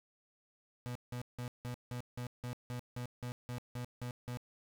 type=tone bursts; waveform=35% pulse; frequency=122.9 Hz; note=B2; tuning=8 cents flat; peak=-37 dBFS; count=14; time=0.86-4.372 s; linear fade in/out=0 ms; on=93 ms; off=170 ms; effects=none